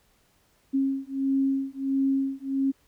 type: beating tone pair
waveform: sine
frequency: 270.1 / 271.6 Hz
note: C#4 / C#4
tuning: -45 / -35 cents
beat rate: 1.5 Hz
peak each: -26 dBFS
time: 0.73-2.72 s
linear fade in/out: 20 ms
effects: pink hiss -65 dBFS RMS until 2.87 s